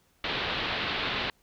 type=low-pass noise; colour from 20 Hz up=white; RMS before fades=-31 dBFS; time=0.24-1.3 s; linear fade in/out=2 ms; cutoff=4000 Hz; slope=48 dB/octave; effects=pink hiss -67 dBFS RMS until 1.42 s